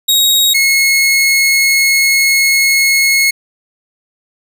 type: tone pair in turn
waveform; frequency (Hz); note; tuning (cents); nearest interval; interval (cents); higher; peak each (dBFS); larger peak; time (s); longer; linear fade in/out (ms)
sawtooth; 3783 / 2174; A#7 / C#7; +25 / -34; minor seventh; 959; first; -5; neither; 0.08-0.54 / 0.54-3.31; second; 10
effects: none